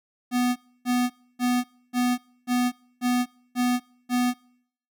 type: tone bursts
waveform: square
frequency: 246.9 Hz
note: B3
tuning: in tune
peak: -21 dBFS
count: 8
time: 0.31-4.34 s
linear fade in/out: 50 ms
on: 250 ms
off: 290 ms
effects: noise-tail reverb RT60 0.7 s tail -25 dB re dry